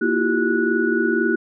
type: tone cluster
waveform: sine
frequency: 236.1 / 325.4 / 349.4 / 387.6 / 1469 Hz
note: A#3 / E4 / F4 / G4 / F#6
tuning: +22 / -22 / +1 / -20 / -13 cents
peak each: -23 dBFS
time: 0.01-1.36 s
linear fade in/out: 10 ms
effects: none